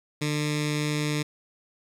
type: tone with notch filter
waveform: 10% pulse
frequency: 149.6 Hz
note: D3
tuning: 32 cents sharp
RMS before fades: -27 dBFS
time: 0.21-1.23 s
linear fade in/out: 10 ms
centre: 730 Hz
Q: 0.5
effects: low-pass 9000 Hz 12 dB/octave + 9-bit